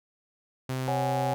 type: tone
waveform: sawtooth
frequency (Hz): 130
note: C3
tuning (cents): -11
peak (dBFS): -25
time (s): 0.69-1.34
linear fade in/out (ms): 5
type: chord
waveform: sine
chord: C# suspended fourth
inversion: none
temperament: equal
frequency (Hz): 554.4 / 740 / 830.6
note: C#5 / F#5 / G#5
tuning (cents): 0 / 0 / 0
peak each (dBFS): -31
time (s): 0.88-1.34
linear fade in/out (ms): 0
effects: none